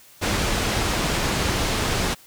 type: low-pass noise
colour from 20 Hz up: pink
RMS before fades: -23 dBFS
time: 0.21-2.15 s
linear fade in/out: 20 ms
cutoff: 7500 Hz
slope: 12 dB/octave
effects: white hiss -50 dBFS RMS until 2.26 s